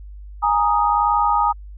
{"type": "chord", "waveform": "sine", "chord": "Ab suspended second", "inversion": "none", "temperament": "equal", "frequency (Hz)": [830.6, 932.3, 1244.5], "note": ["Ab5", "Bb5", "Eb6"], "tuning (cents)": [0, 0, 0], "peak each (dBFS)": -19, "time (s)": [0.42, 1.53], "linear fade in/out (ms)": 20, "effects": ["added 50 Hz sine -34 dBFS peak until 1.77 s"]}